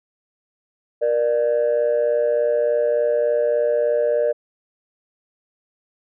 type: tone pair together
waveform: sine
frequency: 472.6 / 596 Hz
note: A#4 / D5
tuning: +24 / +25 cents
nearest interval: major third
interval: 401 cents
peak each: -18 / -17 dBFS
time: 1.01-4.33 s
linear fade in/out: 20 ms
effects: tanh soft clip ceiling -12 dBFS